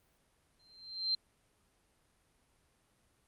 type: tone with exponential growth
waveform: sine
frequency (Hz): 4139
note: C8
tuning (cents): -20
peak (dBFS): -27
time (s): 0.59-1.15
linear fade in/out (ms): 5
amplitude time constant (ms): 120
effects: pink hiss -72 dBFS RMS until 3.27 s + Opus 32 kbps